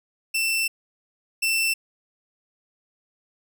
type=tone pair in turn; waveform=sawtooth; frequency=2678 / 2678 Hz; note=E7 / E7; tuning=+27 / +27 cents; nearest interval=unison; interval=0 cents; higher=neither; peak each=-18 / -17 dBFS; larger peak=second; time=0.34-0.68 / 1.42-1.74 s; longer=first; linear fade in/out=10 ms; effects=none